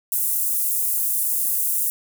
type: high-pass noise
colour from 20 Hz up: pink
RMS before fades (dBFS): -22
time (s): 0.12-1.9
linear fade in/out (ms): 0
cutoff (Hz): 9900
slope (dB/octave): 24
effects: none